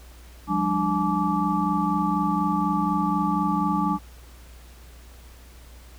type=tone cluster; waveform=sine; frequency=177.2 / 201.3 / 295.5 / 855 / 1162 Hz; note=F3 / G3 / D4 / A5 / D6; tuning=+25 / +46 / +11 / -50 / -19 cents; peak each=-27 dBFS; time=0.47-3.99 s; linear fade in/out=50 ms; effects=added 60 Hz sine -44 dBFS peak until 5.98 s + pink hiss -52 dBFS RMS until 5.98 s